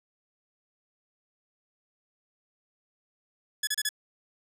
10% pulse tone bursts, 1700 Hz, G#6, 40 cents sharp, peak -17 dBFS, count 4, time 3.63-3.891 s, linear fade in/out 5 ms, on 42 ms, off 31 ms, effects none

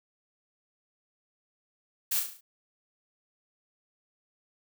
blue noise with echo, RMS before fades -28 dBFS, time 2.11-2.2 s, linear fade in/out 10 ms, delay 35 ms, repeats 6, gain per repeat -5 dB, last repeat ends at 2.41 s, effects none

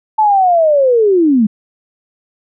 sine linear sweep, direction down, 880 to 200.9 Hz, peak -7 dBFS, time 0.18-1.47 s, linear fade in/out 10 ms, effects none

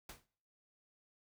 pink noise with exponential decay, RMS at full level -45 dBFS, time 0.09-0.26 s, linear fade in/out 5 ms, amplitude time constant 36 ms, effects noise-tail reverb RT60 0.6 s tail -23 dB re dry

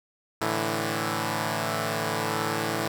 5% pulse chord, A suspended fourth, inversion none, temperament equal, 110 / 146.83 / 164.81 Hz, A2 / D3 / E3, 0 / 0 / 0 cents, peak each -18 / -21 / -19 dBFS, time 0.41-2.88 s, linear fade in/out 5 ms, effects none

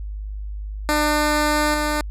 10% pulse tone with level steps, 299.8 Hz, D4, 36 cents sharp, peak -9 / -12 dBFS, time 0.89-2.01 s, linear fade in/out 0 ms, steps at 1.74 s, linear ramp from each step 2 ms, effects added 51 Hz sine -27 dBFS peak until 2.1 s + resampled to 32000 Hz

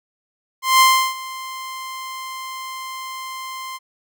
sawtooth tone with ADSR envelope, 1046 Hz, C6, 1 cent flat, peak -5 dBFS, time 0.62-3.79 s, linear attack 180 ms, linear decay 340 ms, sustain -20 dB, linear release 34 ms, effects none

